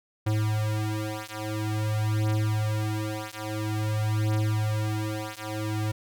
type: beating tone pair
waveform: square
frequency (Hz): 107.3 / 107.79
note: A2 / A2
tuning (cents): -43 / -35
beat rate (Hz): 0.49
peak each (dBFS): -29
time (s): 0.26-5.92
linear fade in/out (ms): 10
effects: none